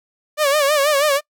sawtooth tone with vibrato, 580 Hz, D5, 22 cents flat, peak -10 dBFS, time 0.37-1.21 s, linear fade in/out 50 ms, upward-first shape sine, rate 6.2 Hz, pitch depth 100 cents each way, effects noise-tail reverb RT60 0.1 s tail -25 dB re dry

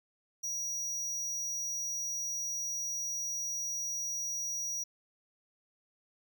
square tone, 5780 Hz, F#8, 41 cents flat, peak -34 dBFS, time 0.43-4.84 s, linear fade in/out 10 ms, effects none

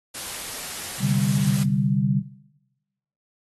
white noise, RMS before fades -33 dBFS, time 0.14-1.64 s, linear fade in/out 10 ms
sine chord, C suspended second, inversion none, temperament equal, 130.81 / 146.83 / 196 Hz, C3 / D3 / G3, 0 / 0 / 0 cents, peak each -23 dBFS, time 0.99-2.23 s, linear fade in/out 50 ms
effects noise-tail reverb RT60 1.0 s tail -18 dB re dry + AAC 32 kbps

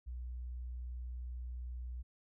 sine tone, 61.3 Hz, B1, 12 cents flat, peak -40 dBFS, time 0.06-2.03 s, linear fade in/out 20 ms, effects none

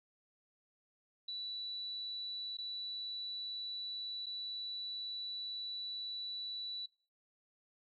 sine tone with dropouts, 3951 Hz, B7, in tune, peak -39 dBFS, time 1.28-6.86 s, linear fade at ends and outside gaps 5 ms, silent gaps 2.571-2.584 / 4.26-4.265 s, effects noise-tail reverb RT60 0.4 s tail -21 dB re dry

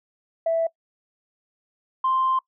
sine tone pair in turn, 659.3 / 1046.6 Hz, E5 / C6, 0 / 0 cents, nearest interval minor sixth, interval 800 cents, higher second, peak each -18 dBFS, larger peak neither, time 0.46-0.67 / 2.04-2.39 s, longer second, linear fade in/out 5 ms, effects noise-tail reverb RT60 0.1 s tail -23 dB re dry + tanh soft clip ceiling -14 dBFS

